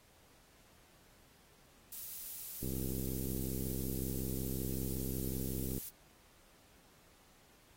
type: noise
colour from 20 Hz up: violet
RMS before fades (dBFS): -43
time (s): 1.92-5.89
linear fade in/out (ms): 2
type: click train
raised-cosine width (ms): 3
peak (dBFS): -28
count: 207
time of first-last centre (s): 2.63-5.78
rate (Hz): 65.4
effects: pink hiss -65 dBFS RMS until 7.76 s + AAC 48 kbps